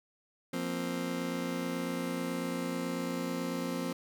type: chord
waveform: 30% pulse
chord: F suspended fourth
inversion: none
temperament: just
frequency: 174.61 / 232.8 / 261.9 Hz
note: F3 / Bb3 / C4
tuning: 0 / -2 / +2 cents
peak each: -35 / -37 / -33 dBFS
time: 0.53-3.93 s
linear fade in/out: 5 ms
effects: none